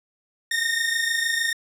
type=tone pair together; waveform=sawtooth; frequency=1823 / 1849.5 Hz; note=A#6 / A#6; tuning=-39 / -14 cents; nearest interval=unison; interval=25 cents; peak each=-21 dBFS; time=0.51-1.53 s; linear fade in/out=5 ms; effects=low-pass 12000 Hz 12 dB/octave